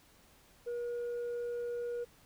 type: tone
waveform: sine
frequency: 478.8 Hz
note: A#4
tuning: 46 cents sharp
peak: -32 dBFS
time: 0.66-2.05 s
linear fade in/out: 20 ms
effects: tanh soft clip ceiling -34 dBFS + pink hiss -63 dBFS RMS until 2.25 s